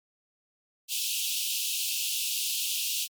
pink high-pass noise, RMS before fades -30 dBFS, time 0.88-3.08 s, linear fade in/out 50 ms, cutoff 2600 Hz, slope 96 dB/octave, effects MP3 96 kbps

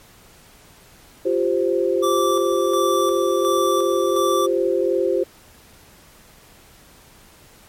sine chord, F suspended second, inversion none, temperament equal, 349.2 / 392 / 523.3 Hz, F4 / G4 / C5, 0 / 0 / 0 cents, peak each -21 dBFS, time 1.25-5.24 s, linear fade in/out 10 ms
square tone with tremolo, 1166 Hz, D6, 13 cents flat, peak -21 dBFS, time 2.02-4.47 s, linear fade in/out 20 ms, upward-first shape square, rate 1.4 Hz, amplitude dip 45%
effects pink hiss -49 dBFS RMS until 7.68 s + MP3 64 kbps

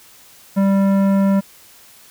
sine tone with tanh clipping, 196 Hz, G3, in tune, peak -14 dBFS, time 0.56-1.41 s, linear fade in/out 20 ms, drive 14 dB, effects white hiss -46 dBFS RMS until 2.1 s

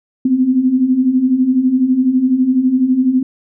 sine beating tone pair, 248.1 / 260.1 Hz, B3 / C4, +8 / -10 cents, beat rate 12 Hz, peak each -17 / -11 dBFS, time 0.25-3.23 s, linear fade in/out 5 ms, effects none

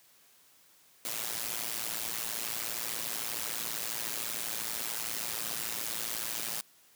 white noise with amplitude modulation, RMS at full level -32 dBFS, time 1.05-6.61 s, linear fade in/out 2 ms, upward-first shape sine, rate 113 Hz, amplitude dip 85%, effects white hiss -62 dBFS RMS until 6.95 s + high-pass 100 Hz 12 dB/octave

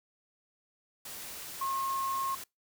sine tone in noise, 1077 Hz, C6, 50 cents sharp, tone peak -30 dBFS, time 1.61-2.35 s, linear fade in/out 5 ms, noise white, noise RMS -43 dBFS, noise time 1.05-2.44 s, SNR +10 dB, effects noise-tail reverb RT60 0.2 s tail -25 dB re dry

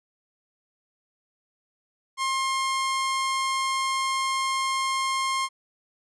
sawtooth tone, 1065 Hz, C6, 30 cents sharp, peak -20 dBFS, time 2.17-5.49 s, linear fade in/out 50 ms, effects resampled to 24000 Hz

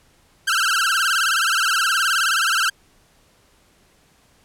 sawtooth tone with vibrato, 1450 Hz, F#6, 35 cents flat, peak -13 dBFS, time 0.47-2.7 s, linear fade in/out 10 ms, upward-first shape sine, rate 19 Hz, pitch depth 180 cents each way, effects pink hiss -57 dBFS RMS until 4.44 s + low-pass 12000 Hz 12 dB/octave

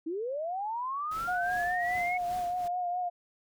sine linear sweep, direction up, 304.5 to 2214 Hz, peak -31 dBFS, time 0.06-2.18 s, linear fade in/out 10 ms
pink noise with tremolo, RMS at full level -45 dBFS, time 1.11-2.68 s, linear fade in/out 5 ms, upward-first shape triangle, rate 2.6 Hz, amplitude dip 80%
sine tone with vibrato, 714 Hz, F5, 38 cents sharp, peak -29 dBFS, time 1.27-3.1 s, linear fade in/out 20 ms, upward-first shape triangle, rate 4.8 Hz, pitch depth 41 cents each way
effects none

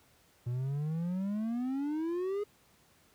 triangle exponential sweep, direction up, 118.5 to 420 Hz, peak -29 dBFS, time 0.46-2.44 s, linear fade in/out 10 ms, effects pink hiss -65 dBFS RMS until 3.14 s + high-pass 60 Hz 12 dB/octave

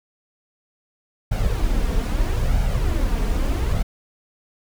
brown noise with flanger, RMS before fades -20 dBFS, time 1.31-3.83 s, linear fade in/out 10 ms, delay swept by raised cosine 1.3 to 4.4 ms, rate 0.78 Hz, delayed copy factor +0.55, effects none

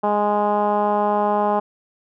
10% pulse tone with low-pass filter, 207.4 Hz, G#3, 2 cents flat, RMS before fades -19 dBFS, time 0.03-1.6 s, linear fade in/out 10 ms, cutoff 890 Hz, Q 2.5, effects none

